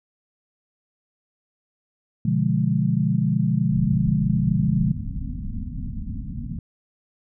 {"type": "chord", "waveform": "sine", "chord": "B diminished seventh", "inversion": "none", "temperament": "equal", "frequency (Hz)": [123.47, 146.83, 174.61, 207.7], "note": ["B2", "D3", "F3", "Ab3"], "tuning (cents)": [0, 0, 0, 0], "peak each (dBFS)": [-24, -23, -23, -24], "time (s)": [2.25, 4.92], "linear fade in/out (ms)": 5}
{"type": "low-pass noise", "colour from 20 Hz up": "pink", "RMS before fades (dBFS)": -30, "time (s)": [3.71, 6.59], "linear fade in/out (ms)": 2, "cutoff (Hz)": 260, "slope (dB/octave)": 96}
{"effects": []}